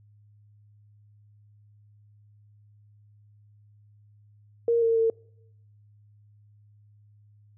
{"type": "tone with pitch steps", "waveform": "sine", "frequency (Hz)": [466.9, 456.5, 451.9], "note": ["A#4", "A#4", "A4"], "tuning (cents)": [3, -36, 46], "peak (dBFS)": -19, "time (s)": [4.68, 5.1], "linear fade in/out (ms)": 2, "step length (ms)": 140, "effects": ["noise-tail reverb RT60 0.8 s tail -26 dB re dry", "added 104 Hz sine -54 dBFS peak until 7.57 s"]}